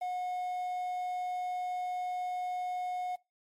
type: tone with quantisation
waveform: triangle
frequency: 726 Hz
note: F#5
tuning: 33 cents flat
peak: -30 dBFS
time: 0.01-3.16 s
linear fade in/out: 10 ms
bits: 10
effects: noise-tail reverb RT60 0.2 s tail -21 dB re dry + MP3 64 kbps